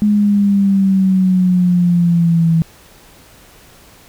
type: exponential sweep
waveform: sine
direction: down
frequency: 210 to 162.8 Hz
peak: -9 dBFS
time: 0.02-2.62 s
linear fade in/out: 0 ms
effects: pink hiss -44 dBFS RMS until 4.08 s